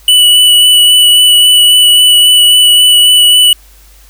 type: tone with vibrato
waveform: square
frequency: 2960 Hz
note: F#7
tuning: in tune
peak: -3 dBFS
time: 0.08-3.53 s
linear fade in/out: 2 ms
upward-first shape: sine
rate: 3.7 Hz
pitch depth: 13 cents each way
effects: added 50 Hz sine -38 dBFS peak until 4.09 s + white hiss -43 dBFS RMS until 4.09 s